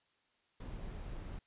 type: noise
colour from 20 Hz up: brown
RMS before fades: -44 dBFS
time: 0.6-1.39 s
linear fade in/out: 5 ms
effects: white hiss -75 dBFS RMS until 1.46 s + resampled to 8000 Hz